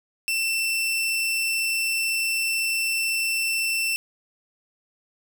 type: tone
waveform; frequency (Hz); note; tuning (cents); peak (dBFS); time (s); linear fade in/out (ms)
sawtooth; 2682; E7; +29; -19; 0.28-3.96; 0
effects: none